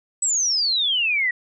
sine exponential sweep, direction down, 8030 to 1900 Hz, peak -18 dBFS, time 0.22-1.31 s, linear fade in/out 5 ms, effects none

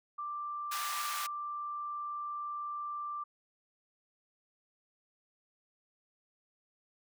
sine tone, 1179 Hz, D6, 6 cents sharp, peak -36 dBFS, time 0.18-3.24 s, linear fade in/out 10 ms
pink high-pass noise, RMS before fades -39 dBFS, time 0.71-1.27 s, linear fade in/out 10 ms, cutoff 980 Hz, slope 24 dB/octave
effects none

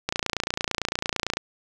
click train, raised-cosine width 0.2 ms, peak -7 dBFS, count 38, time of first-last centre 0.09-1.37 s, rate 28.9 Hz, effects none

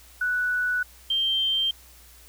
sine tone pair in turn, 1480 / 3149 Hz, F#6 / G7, 0 / +7 cents, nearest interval octave + minor second, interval 1307 cents, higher second, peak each -22 / -21 dBFS, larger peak second, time 0.21-0.83 / 1.1-1.71 s, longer first, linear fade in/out 5 ms, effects added 60 Hz sine -52 dBFS peak until 2.28 s + white hiss -52 dBFS RMS until 2.28 s

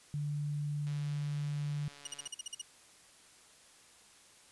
sine tone, 146.83 Hz, D3, in tune, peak -33 dBFS, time 0.14-1.88 s, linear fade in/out 0 ms
click train, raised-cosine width 0.2 ms, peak -36 dBFS, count 202, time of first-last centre 0.87-2.276 s, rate 143 Hz
15% pulse tone bursts, 2900 Hz, F#7, 35 cents flat, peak -30 dBFS, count 9, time 2.05-2.616 s, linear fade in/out 5 ms, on 22 ms, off 46 ms
effects white hiss -60 dBFS RMS until 4.51 s + resampled to 24000 Hz

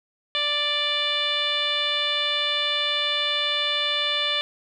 10% pulse tone with low-pass filter, 587.3 Hz, D5, in tune, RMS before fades -24 dBFS, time 0.35-4.41 s, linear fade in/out 0 ms, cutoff 3500 Hz, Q 5.2, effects none

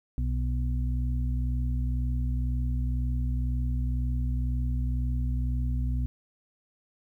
harmonic tone, 62 Hz, B1, 7 cents sharp, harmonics 1 / 2 / 4, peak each -26 / -32 / -38 dBFS, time 0.18-6.06 s, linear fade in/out 0 ms, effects 11-bit

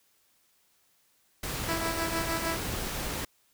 pink noise, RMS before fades -34 dBFS, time 1.43-3.25 s, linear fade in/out 5 ms
clicks, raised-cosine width 3 ms, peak -24 dBFS, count 5, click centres 1.618 / 1.734 / 2.212 / 2.739 / 2.869 s
10% pulse tone with tremolo, 329.6 Hz, E4, in tune, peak -20 dBFS, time 1.68-2.57 s, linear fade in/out 10 ms, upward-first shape sine, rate 6.5 Hz, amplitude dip 60%
effects white hiss -68 dBFS RMS until 3.53 s

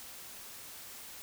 silence, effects white hiss -48 dBFS RMS until 1.22 s

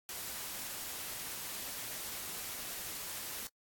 white noise, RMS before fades -42 dBFS, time 0.09-3.47 s, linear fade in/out 0 ms, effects noise-tail reverb RT60 0.1 s tail -26 dB re dry + AAC 64 kbps

